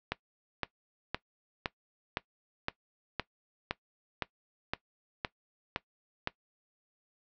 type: click train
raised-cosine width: 0.3 ms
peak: -14 dBFS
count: 13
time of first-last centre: 0.12-6.274 s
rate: 1.95 Hz
effects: noise-tail reverb RT60 0.1 s tail -19 dB re dry + low-pass 5000 Hz 12 dB/octave